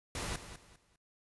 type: noise with echo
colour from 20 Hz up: pink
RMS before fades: -38 dBFS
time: 0.15-0.36 s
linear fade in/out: 2 ms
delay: 200 ms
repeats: 3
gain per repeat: -11 dB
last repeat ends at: 0.96 s
effects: noise-tail reverb RT60 0.1 s tail -21 dB re dry + resampled to 24000 Hz